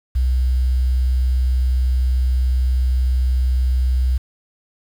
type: tone with quantisation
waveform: sine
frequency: 63.4 Hz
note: B1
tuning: 46 cents sharp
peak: -14 dBFS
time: 0.15-4.18 s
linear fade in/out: 10 ms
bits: 7
effects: none